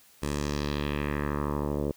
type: tone with low-pass filter sweep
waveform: 10% pulse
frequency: 72.9 Hz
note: D2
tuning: 12 cents flat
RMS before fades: -30 dBFS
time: 0.22-1.92 s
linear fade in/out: 10 ms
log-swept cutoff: 10000 to 520 Hz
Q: 2
effects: white hiss -58 dBFS RMS until 1.96 s